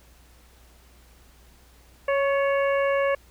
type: harmonic tone with a mistuned harmonic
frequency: 554.4 Hz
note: C#5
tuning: in tune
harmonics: 1 / 2 / 3 / 4 / 5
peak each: -21 / -29 / -31 / -33 / -38 dBFS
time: 2.08-3.15 s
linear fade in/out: 5 ms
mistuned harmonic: 3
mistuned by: +42 cents
effects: added 60 Hz sine -53 dBFS peak until 3.3 s + pink hiss -57 dBFS RMS until 3.3 s